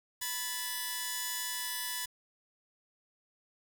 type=tone pair together; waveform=5% pulse; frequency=987.8 / 1728.4 Hz; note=B5 / A6; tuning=0 / -31 cents; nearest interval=minor seventh; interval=969 cents; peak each=-26 / -26 dBFS; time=0.21-2.06 s; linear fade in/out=10 ms; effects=8-bit

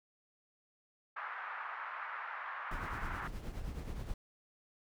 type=band-pass noise; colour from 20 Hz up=pink; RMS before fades=-43 dBFS; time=1.16-3.28 s; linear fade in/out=10 ms; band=1000 to 1700 Hz; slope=24 dB/octave
type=noise with tremolo; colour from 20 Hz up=brown; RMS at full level=-39 dBFS; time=2.71-4.14 s; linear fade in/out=2 ms; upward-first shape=triangle; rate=9.5 Hz; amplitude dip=60%
effects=none

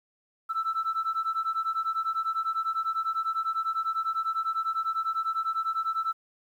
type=beating tone pair; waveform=sine; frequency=1318.5 / 1328.5 Hz; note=E6 / E6; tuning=0 / +13 cents; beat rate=10 Hz; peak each=-28 dBFS; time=0.49-6.13 s; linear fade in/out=20 ms; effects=tanh soft clip ceiling -22 dBFS + 10-bit

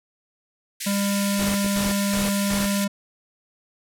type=high-pass noise; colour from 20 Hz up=white; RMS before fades=-28 dBFS; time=0.8-2.85 s; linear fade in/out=10 ms; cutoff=1600 Hz; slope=96 dB/octave
type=tone; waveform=square; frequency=200 Hz; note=G3; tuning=35 cents sharp; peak=-22 dBFS; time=0.86-2.88 s; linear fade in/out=10 ms
type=noise bursts; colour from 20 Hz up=pink; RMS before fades=-30 dBFS; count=4; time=1.39-2.66 s; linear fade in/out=2 ms; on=160 ms; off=210 ms
type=clicks; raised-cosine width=2 ms; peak=-20 dBFS; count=2; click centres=1.646 / 1.662 s
effects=low-pass 12000 Hz 12 dB/octave

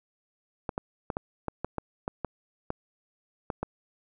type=clicks; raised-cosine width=1 ms; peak=-16 dBFS; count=12; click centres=0.692 / 0.779 / 1.102 / 1.169 / 1.483 / 1.646 / 1.783 / 2.079 / 2.247 / 2.704 / 3.502 / 3.63 s; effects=none

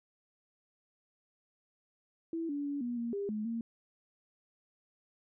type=tone with pitch steps; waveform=sine; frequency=329.7 / 287 / 284.9 / 241.4 / 234.5 / 401.6 / 213.4 / 230.2 Hz; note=E4 / D4 / C#4 / B3 / A#3 / G4 / G#3 / A#3; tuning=0 / -40 / +48 / -39 / +11 / +42 / +47 / -22 cents; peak=-33 dBFS; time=2.33-3.61 s; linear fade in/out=2 ms; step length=160 ms; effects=none

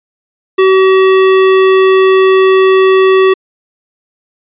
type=tone; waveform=square; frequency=380 Hz; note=F#4; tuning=46 cents sharp; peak=-5 dBFS; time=0.58-3.34 s; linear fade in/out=10 ms; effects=resampled to 8000 Hz

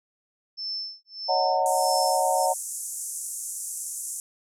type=tone with tremolo; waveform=sine; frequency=5300 Hz; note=E8; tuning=9 cents sharp; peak=-28 dBFS; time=0.57-2.47 s; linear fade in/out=20 ms; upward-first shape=sine; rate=1.6 Hz; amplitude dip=100%
type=chord; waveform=sine; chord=D# minor seventh; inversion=third; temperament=equal with one note detuned; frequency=554.4 / 622.3 / 740 / 909.5 Hz; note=C#5 / D#5 / F#5 / A#5; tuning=0 / 0 / 0 / -43 cents; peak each=-27 / -28 / -24 / -26 dBFS; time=1.28-2.54 s; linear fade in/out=20 ms
type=band-pass noise; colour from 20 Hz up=white; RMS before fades=-34 dBFS; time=1.66-4.2 s; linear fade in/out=0 ms; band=6400 to 11000 Hz; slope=48 dB/octave
effects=none

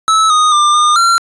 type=tone with pitch steps; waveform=square; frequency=1303 / 1240 / 1194 / 1214 / 1369 Hz; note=E6 / D#6 / D6 / D#6 / F6; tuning=-20 / -6 / +28 / -43 / -35 cents; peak=-8 dBFS; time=0.08-1.18 s; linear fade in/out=0 ms; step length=220 ms; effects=resampled to 22050 Hz

